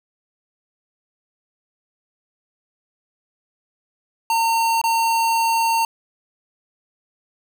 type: tone with dropouts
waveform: square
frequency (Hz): 912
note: A#5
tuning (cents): -38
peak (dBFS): -17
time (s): 4.3-5.85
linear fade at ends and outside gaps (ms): 2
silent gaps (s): 4.815-4.839
effects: none